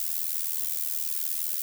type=noise with amplitude modulation; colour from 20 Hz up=violet; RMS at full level=-26 dBFS; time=0-1.62 s; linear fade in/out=2 ms; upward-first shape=sine; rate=79.2 Hz; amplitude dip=85%; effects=none